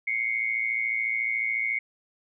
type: tone pair together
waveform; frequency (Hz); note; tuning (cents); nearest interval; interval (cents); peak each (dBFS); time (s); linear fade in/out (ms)
sine; 2103 / 2217; C7 / C#7; +8 / 0; minor second; 92; -28 / -27; 0.07-1.79; 5
effects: none